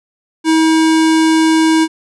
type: tone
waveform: square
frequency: 320 Hz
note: D#4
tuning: 49 cents sharp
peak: -9 dBFS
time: 0.44-1.88 s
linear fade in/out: 50 ms
effects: resampled to 24000 Hz